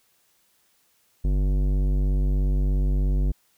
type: tone with tanh clipping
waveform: sine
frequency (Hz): 48.43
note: G1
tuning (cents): -20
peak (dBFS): -21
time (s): 1.24-3.32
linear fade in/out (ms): 10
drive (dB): 15
effects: white hiss -65 dBFS RMS until 3.57 s